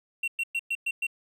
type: tone bursts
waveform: triangle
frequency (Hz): 2731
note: F7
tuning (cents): -39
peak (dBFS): -24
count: 6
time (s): 0.23-1.068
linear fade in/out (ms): 5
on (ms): 48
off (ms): 110
effects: none